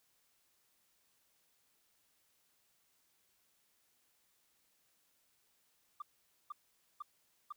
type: tone bursts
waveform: sine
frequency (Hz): 1186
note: D6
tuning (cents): +17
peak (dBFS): -39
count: 4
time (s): 6-7.524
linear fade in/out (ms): 5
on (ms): 21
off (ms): 480
effects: tanh soft clip ceiling -37 dBFS + white hiss -75 dBFS RMS until 7.56 s